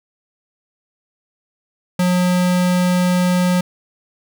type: tone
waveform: square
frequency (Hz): 180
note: F#3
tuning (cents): -47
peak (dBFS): -14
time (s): 1.99-3.61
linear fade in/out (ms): 5
effects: none